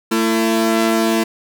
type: tone pair together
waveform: sawtooth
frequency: 224.5 / 336.4 Hz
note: A3 / E4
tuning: +35 / +35 cents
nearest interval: perfect fifth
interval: 700 cents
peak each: -13 dBFS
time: 0.11-1.24 s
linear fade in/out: 10 ms
effects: none